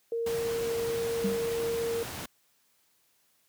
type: tone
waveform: sine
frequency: 462.8 Hz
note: A#4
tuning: 13 cents flat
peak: -28 dBFS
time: 0.12-2.03 s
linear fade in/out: 2 ms
type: noise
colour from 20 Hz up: pink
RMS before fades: -38 dBFS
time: 0.26-2.26 s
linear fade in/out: 5 ms
type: tone with exponential decay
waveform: sine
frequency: 196.1 Hz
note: G3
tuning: 1 cent sharp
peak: -24 dBFS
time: 1.24-1.53 s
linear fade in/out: 5 ms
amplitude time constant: 63 ms
effects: white hiss -69 dBFS RMS until 3.48 s + high-pass 80 Hz 12 dB/octave